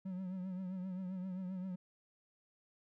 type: tone with vibrato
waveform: triangle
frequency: 185.6 Hz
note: F#3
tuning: 6 cents sharp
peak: -37 dBFS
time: 0.05-1.76 s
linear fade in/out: 10 ms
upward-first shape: triangle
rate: 7.6 Hz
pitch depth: 68 cents each way
effects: none